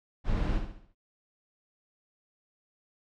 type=noise with echo; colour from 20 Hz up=brown; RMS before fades=-28 dBFS; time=0.24-0.61 s; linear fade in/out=50 ms; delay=68 ms; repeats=5; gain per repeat=-7 dB; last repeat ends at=0.95 s; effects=low-pass 4000 Hz 12 dB/octave